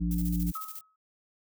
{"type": "harmonic tone", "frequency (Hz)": 58.27, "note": "A#1", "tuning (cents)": 0, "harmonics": [1, 3, 5], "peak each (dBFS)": [-30, -28, -36], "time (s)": [0, 0.52], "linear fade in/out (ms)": 20}
{"type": "noise with tremolo", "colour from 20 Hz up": "violet", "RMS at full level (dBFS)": -40, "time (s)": [0.11, 0.81], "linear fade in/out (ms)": 2, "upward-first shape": "square", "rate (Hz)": 14, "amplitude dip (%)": 65}
{"type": "tone with exponential decay", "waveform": "sine", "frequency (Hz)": 1279, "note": "D#6", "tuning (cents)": 47, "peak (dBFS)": -32, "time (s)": [0.55, 0.96], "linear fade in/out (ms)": 5, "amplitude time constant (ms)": 89}
{"effects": []}